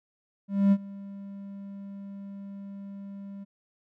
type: tone with ADSR envelope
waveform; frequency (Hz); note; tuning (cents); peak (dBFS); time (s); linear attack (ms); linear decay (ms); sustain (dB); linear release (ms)
triangle; 198.3; G3; +20; -14; 0.48-3.45; 240; 53; -22; 22
effects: none